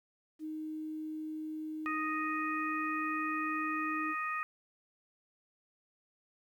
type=tone; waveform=sine; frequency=311.1 Hz; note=D#4; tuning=in tune; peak=-37 dBFS; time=0.39-4.15 s; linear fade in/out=50 ms
type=harmonic tone; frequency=622.3 Hz; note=D#5; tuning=in tune; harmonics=2 / 3 / 4; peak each=-35 / -39 / -41 dBFS; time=1.86-4.43 s; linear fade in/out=0 ms
effects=11-bit